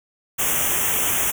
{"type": "band-stop noise", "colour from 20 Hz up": "white", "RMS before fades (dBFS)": -21, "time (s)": [0.38, 1.32], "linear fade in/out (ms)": 20, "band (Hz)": [3400, 5800], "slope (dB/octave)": 96, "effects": []}